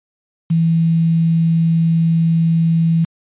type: tone with quantisation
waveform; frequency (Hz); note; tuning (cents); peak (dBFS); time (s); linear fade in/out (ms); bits
sine; 164.81; E3; 0; -11; 0.5-3.05; 10; 6
effects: resampled to 8000 Hz